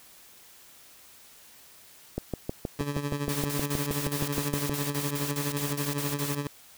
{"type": "click train", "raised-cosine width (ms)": 2, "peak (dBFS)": -16, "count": 17, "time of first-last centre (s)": [2.18, 4.696], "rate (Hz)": 6.36}
{"type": "tone with tremolo", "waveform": "20% pulse", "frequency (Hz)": 143.6, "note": "D3", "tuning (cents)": -39, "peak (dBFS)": -22, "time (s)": [2.79, 6.47], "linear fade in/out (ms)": 2, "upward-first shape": "sine", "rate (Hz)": 12, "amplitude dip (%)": 65}
{"type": "noise bursts", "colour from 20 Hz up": "white", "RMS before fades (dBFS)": -35, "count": 15, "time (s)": [3.29, 6.348], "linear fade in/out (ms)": 0, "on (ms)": 160, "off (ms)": 47}
{"effects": ["white hiss -53 dBFS RMS until 6.77 s"]}